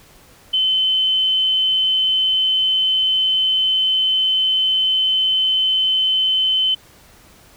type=tone; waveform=sine; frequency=3058 Hz; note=G7; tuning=44 cents flat; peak=-14 dBFS; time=0.53-6.75 s; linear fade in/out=10 ms; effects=pink hiss -48 dBFS RMS until 7.56 s

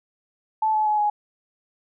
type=tone with pitch steps; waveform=sine; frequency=872 / 859.5 / 847.2 / 835 Hz; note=A5 / A5 / G#5 / G#5; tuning=-16 / -41 / +34 / +9 cents; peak=-18 dBFS; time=0.62-1.1 s; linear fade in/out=5 ms; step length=120 ms; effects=none

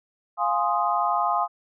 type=chord; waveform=sine; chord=F minor seventh; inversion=none; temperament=equal; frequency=698.5 / 830.6 / 1046.5 / 1244.5 Hz; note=F5 / Ab5 / C6 / Eb6; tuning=0 / 0 / 0 / 0 cents; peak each=-26 dBFS; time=0.37-1.48 s; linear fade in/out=50 ms; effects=none

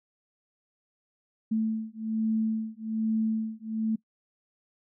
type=beating tone pair; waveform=sine; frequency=220 / 221.2 Hz; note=A3 / A3; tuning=0 / +9 cents; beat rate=1.2 Hz; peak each=-29 dBFS; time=1.51-3.96 s; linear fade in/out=10 ms; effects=noise-tail reverb RT60 0.1 s tail -21 dB re dry

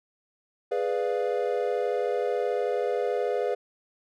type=chord; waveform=triangle; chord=G# diminished seventh; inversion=none; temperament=equal; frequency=415.3 / 493.9 / 587.3 / 698.5 Hz; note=G#4 / B4 / D5 / F5; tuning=0 / 0 / 0 / 0 cents; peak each=-27 / -26 / -31 / -31 dBFS; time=0.71-3.55 s; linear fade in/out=10 ms; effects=none

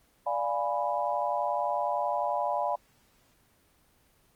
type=chord; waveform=sine; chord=D diminished seventh; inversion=none; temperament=equal; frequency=587.3 / 698.5 / 830.6 / 987.8 Hz; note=D5 / F5 / Ab5 / Cb6; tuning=0 / 0 / 0 / 0 cents; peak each=-32 dBFS; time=0.26-2.76 s; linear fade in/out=10 ms; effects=pink hiss -65 dBFS RMS until 4.35 s + Opus 24 kbps

